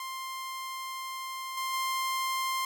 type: tone with level steps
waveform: sawtooth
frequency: 1052 Hz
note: C6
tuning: 9 cents sharp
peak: -32 / -27 / -25 dBFS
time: 0-2.65 s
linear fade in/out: 2 ms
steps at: 1.57 / 1.73 s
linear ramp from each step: 5 ms
effects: none